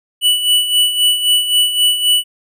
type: tone with tremolo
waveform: square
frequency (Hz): 2960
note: F#7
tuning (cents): 0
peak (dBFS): -9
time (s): 0.21-2.24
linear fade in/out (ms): 50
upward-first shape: sine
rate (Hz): 3.8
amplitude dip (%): 65
effects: none